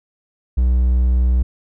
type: tone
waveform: triangle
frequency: 62 Hz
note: B1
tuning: 7 cents sharp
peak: -10 dBFS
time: 0.57-1.43 s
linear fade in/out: 10 ms
effects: none

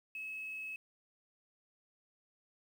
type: tone with quantisation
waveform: sine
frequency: 2579 Hz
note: E7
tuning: 39 cents flat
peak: -40 dBFS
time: 0.15-0.76 s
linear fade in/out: 2 ms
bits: 10
effects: none

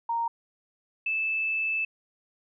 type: tone pair in turn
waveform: sine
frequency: 929 / 2628 Hz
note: A#5 / E7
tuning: -6 / -6 cents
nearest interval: octave + tritone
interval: 1800 cents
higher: second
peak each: -25 dBFS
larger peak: neither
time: 0.09-0.28 / 1.06-1.85 s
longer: second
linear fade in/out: 5 ms
effects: none

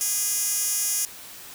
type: tone with high-pass filter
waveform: 10% pulse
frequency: 410 Hz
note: G#4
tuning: 22 cents flat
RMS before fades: -25 dBFS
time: 0.01-1.05 s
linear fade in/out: 0 ms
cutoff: 7800 Hz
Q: 1.5
effects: white hiss -42 dBFS RMS until 1.54 s

